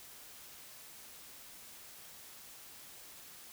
silence, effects white hiss -53 dBFS RMS until 3.52 s

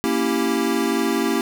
square chord, A# diminished seventh, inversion none, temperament equal, 233.1 / 277.2 / 329.6 / 392 Hz, A#3 / C#4 / E4 / G4, 0 / 0 / 0 / 0 cents, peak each -25 dBFS, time 0.04-1.41 s, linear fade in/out 0 ms, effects none

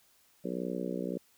harmonic tone, 61.6 Hz, B1, 4 cents flat, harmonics 3 / 4 / 5 / 6 / 7 / 8 / 9, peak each -38 / -39 / -40 / -41 / -41 / -42 / -43 dBFS, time 0.44-1.18 s, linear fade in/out 10 ms, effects white hiss -66 dBFS RMS until 1.37 s

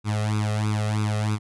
sawtooth tone with flanger, 106.3 Hz, G#2, 41 cents sharp, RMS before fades -24 dBFS, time 0.04-1.39 s, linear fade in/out 50 ms, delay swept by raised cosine 0.8 to 1.59 ms, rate 3.1 Hz, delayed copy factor +1, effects resampled to 24000 Hz

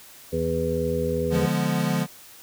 harmonic tone, 82.41 Hz, E2, in tune, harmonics 1 / 2 / 3 / 5 / 6, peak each -31 / -29 / -31 / -28 / -26 dBFS, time 0.32-1.47 s, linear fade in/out 20 ms
square chord, D diminished seventh, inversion none, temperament equal, 146.83 / 174.61 / 207.7 / 246.9 Hz, D3 / F3 / Ab3 / Cb4, 0 / 0 / 0 / 0 cents, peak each -28 / -26 / -29 / -30 dBFS, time 1.3-2.07 s, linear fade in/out 50 ms
effects white hiss -47 dBFS RMS until 2.42 s

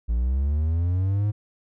triangle linear sweep, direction up, 55 to 106.3 Hz, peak -18 dBFS, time 0.08-1.32 s, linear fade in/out 20 ms, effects none

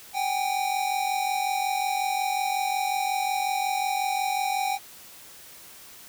square tone pair together, 764.5 / 810 Hz, G5 / G#5, -44 / -43 cents, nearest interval minor second, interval 101 cents, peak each -28 / -28 dBFS, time 0.13-4.79 s, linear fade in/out 50 ms, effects white hiss -47 dBFS RMS until 6.08 s

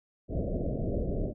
pink low-pass noise, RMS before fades -31 dBFS, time 0.28-1.34 s, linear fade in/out 50 ms, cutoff 660 Hz, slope 96 dB/octave, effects none

